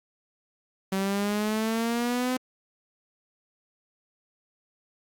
sawtooth exponential sweep, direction up, 190.6 to 256.6 Hz, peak -21 dBFS, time 0.92-2.37 s, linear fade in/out 5 ms, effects Opus 48 kbps

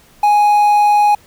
triangle tone with quantisation, 830.6 Hz, G#5, in tune, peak -6 dBFS, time 0.23-1.15 s, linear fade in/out 5 ms, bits 6, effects pink hiss -48 dBFS RMS until 1.26 s

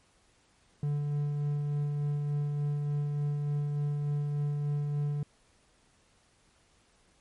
triangle tone with tremolo, 145.9 Hz, D3, 11 cents flat, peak -25 dBFS, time 0.83-5.23 s, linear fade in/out 2 ms, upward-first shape sine, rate 3.4 Hz, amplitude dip 25%, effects pink hiss -66 dBFS RMS until 7.2 s + MP3 48 kbps

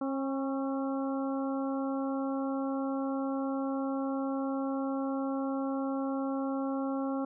harmonic tone with a mistuned harmonic, 270.3 Hz, C#4, 44 cents flat, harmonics 1 / 2 / 3 / 4 / 5, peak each -31 / -37 / -41 / -43 / -45 dBFS, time 0.01-7.25 s, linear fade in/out 5 ms, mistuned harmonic 4, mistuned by +32 cents, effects none

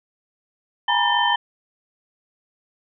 sine tone cluster, 824 / 935 / 980 / 1790 / 3095 Hz, G#5 / A#5 / B5 / A6 / G7, -14 / +5 / -14 / +29 / -23 cents, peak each -23 dBFS, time 0.88-1.36 s, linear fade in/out 5 ms, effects none

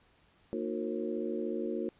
harmonic tone with a mistuned harmonic, 76.9 Hz, D#2, 20 cents flat, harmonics 3 / 4 / 5 / 6 / 7, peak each -38 / -39 / -36 / -39 / -42 dBFS, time 0.53-1.89 s, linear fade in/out 0 ms, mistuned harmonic 5, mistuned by -110 cents, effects pink hiss -66 dBFS RMS until 1.99 s + resampled to 8000 Hz

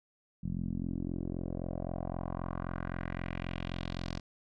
10% pulse tone with low-pass filter sweep, 43.81 Hz, F1, 6 cents sharp, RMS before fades -37 dBFS, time 0.43-4.2 s, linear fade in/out 10 ms, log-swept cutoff 180 to 5100 Hz, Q 2.3, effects none

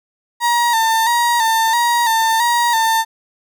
35% pulse tone with vibrato, 923 Hz, A#5, 17 cents flat, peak -11 dBFS, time 0.4-3.05 s, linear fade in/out 50 ms, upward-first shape square, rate 1.5 Hz, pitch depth 50 cents each way, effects none

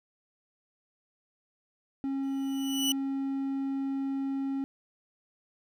triangle tone, 272.1 Hz, C#4, 32 cents flat, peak -27 dBFS, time 2.04-4.64 s, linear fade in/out 0 ms
sawtooth tone with exponential growth, 2960 Hz, F#7, in tune, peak -21 dBFS, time 2.23-2.92 s, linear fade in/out 2 ms, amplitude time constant 150 ms
effects none

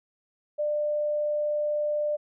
sine tone, 596 Hz, D5, 25 cents sharp, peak -24 dBFS, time 0.58-2.17 s, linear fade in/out 20 ms, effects none

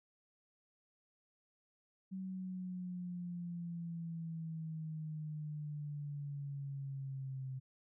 sine exponential sweep, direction down, 190 to 130.8 Hz, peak -40 dBFS, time 2.11-7.6 s, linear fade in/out 20 ms, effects none

